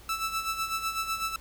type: tone with tremolo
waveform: sawtooth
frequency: 1318.5 Hz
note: E6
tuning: in tune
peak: -23 dBFS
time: 0.09-1.36 s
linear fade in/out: 2 ms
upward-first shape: sine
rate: 8 Hz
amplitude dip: 65%
effects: added 60 Hz sine -51 dBFS peak until 1.4 s + pink hiss -53 dBFS RMS until 1.4 s